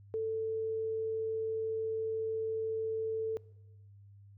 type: tone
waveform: sine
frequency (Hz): 443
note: A4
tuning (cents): +12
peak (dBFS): -31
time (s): 0.14-3.37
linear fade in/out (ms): 0
effects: noise-tail reverb RT60 1.0 s tail -23 dB re dry + added 100 Hz sine -53 dBFS peak until 4.37 s